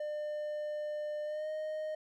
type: tone with pitch glide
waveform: triangle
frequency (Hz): 600 to 619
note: D5 to D#5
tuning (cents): +37 to -9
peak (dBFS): -33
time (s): 0-1.95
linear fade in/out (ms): 5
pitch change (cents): +54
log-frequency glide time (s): 1.24-1.49
effects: none